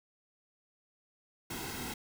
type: noise with comb filter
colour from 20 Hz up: pink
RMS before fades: -40 dBFS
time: 1.5-1.94 s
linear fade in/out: 5 ms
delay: 1.7 ms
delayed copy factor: -0.7
effects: none